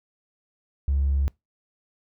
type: tone with tanh clipping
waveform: triangle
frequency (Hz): 69.3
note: C#2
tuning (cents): 0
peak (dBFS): -19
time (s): 0.88-1.28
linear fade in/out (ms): 0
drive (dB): 1
effects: noise-tail reverb RT60 0.2 s tail -25 dB re dry